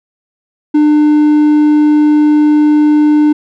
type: tone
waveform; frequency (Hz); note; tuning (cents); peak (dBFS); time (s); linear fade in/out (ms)
triangle; 300; D4; +37; -3; 0.74-3.33; 10
effects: none